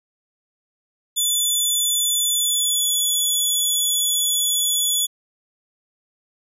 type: tone with pitch glide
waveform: 15% pulse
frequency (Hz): 3475 to 3423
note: A7 to A7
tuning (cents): -22 to -48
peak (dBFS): -11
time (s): 1.16-5.07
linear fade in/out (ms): 20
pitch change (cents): -26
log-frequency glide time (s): 2.33-2.85
effects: resampled to 32000 Hz